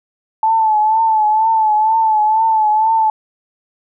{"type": "tone with vibrato", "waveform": "sine", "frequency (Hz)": 873, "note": "A5", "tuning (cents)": -14, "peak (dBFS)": -10, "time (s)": [0.43, 3.1], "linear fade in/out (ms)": 2, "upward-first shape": "triangle", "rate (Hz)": 2.1, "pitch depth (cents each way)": 59, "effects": []}